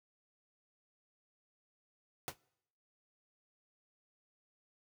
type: noise with exponential decay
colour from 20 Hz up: pink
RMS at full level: -35 dBFS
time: 2.28-2.36 s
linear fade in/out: 0 ms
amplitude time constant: 17 ms
effects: noise-tail reverb RT60 0.8 s tail -25 dB re dry + high-pass 80 Hz 12 dB/octave